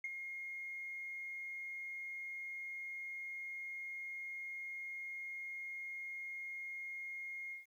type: tone with ADSR envelope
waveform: sine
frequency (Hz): 2140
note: C7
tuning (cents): +38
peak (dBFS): -35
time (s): 0.04-7.66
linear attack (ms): 4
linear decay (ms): 34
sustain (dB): -7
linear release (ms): 140
effects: tanh soft clip ceiling -34 dBFS + 12-bit